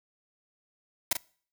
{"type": "noise with echo", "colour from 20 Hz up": "white", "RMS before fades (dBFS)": -24, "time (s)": [1.11, 1.13], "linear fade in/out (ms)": 5, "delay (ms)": 40, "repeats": 1, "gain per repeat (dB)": -7, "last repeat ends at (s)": 1.17, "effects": ["noise-tail reverb RT60 0.5 s tail -24 dB re dry"]}